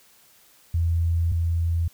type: tone pair in turn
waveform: sine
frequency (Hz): 83.9 / 83.9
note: E2 / E2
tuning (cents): +31 / +31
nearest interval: unison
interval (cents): 0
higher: neither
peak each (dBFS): -19 / -20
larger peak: first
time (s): 0.74-1.32 / 1.32-1.88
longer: first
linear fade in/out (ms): 5
effects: white hiss -56 dBFS RMS until 1.93 s